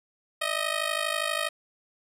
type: ring-modulated tone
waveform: 10% pulse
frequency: 626 Hz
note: D#5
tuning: 10 cents sharp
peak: -15 dBFS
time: 0.41-1.49 s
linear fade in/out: 10 ms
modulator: 26.2 Hz
effects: resampled to 32000 Hz